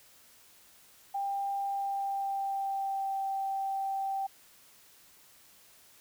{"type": "tone with pitch glide", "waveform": "sine", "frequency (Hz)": [794, 779.9], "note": ["G5", "G5"], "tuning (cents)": [22, -9], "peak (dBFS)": -30, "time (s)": [1.14, 4.27], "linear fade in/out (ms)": 10, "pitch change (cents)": -31, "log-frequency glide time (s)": [1.64, 3.17], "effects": ["white hiss -59 dBFS RMS until 6 s"]}